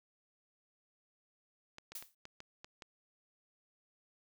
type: clicks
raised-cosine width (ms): 0.2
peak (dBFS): -31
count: 7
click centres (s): 1.784 / 1.92 / 2.025 / 2.254 / 2.404 / 2.645 / 2.822
type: noise with exponential decay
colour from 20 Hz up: blue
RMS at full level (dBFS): -40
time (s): 1.95-2.15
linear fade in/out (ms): 5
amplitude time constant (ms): 42
effects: none